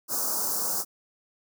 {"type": "band-stop noise", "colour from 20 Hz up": "white", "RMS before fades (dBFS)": -28, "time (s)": [0.08, 0.85], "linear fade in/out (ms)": 50, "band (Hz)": [1400, 4900], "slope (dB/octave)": 48, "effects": ["high-pass 200 Hz 12 dB/octave"]}